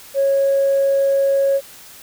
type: tone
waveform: sine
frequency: 550 Hz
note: C#5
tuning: 14 cents flat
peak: -12 dBFS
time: 0.14-1.61 s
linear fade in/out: 50 ms
effects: tanh soft clip ceiling -9 dBFS + white hiss -41 dBFS RMS until 2.02 s